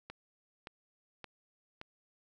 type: click train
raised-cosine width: 0.3 ms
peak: -28 dBFS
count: 4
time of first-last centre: 0.1-1.814 s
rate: 1.75 Hz
effects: none